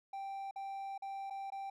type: tone with dropouts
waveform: triangle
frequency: 784 Hz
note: G5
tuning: in tune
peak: -38 dBFS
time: 0.13-1.7 s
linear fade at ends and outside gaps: 5 ms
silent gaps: 0.511-0.559 / 0.979-1.021 / 1.3-1.306 / 1.503-1.52 s
effects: none